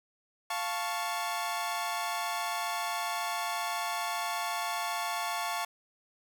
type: chord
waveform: sawtooth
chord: F augmented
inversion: none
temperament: equal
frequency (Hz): 698.5 / 880 / 1108.7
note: F5 / A5 / C#6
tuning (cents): 0 / 0 / 0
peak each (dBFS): -32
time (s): 0.5-5.65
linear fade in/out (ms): 5
effects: none